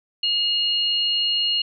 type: tone pair together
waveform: sine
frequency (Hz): 2863 / 4253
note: F7 / C8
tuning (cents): +42 / +27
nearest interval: perfect fifth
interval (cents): 685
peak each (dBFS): -20 / -24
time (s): 0.23-1.62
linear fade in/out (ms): 5
effects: none